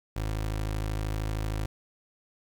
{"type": "tone", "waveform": "25% pulse", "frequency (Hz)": 53, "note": "G#1", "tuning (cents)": 36, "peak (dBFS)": -25, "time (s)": [0.16, 1.66], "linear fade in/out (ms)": 5, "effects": ["9-bit"]}